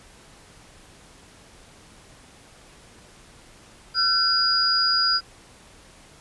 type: tone cluster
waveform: sine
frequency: 1354 / 1511 / 4889 Hz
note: E6 / F#6 / D#8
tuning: +46 / +36 / -31 cents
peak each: -26 / -27 / -19 dBFS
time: 3.94-5.21 s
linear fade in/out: 50 ms
effects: pink hiss -50 dBFS RMS until 6.2 s + resampled to 24000 Hz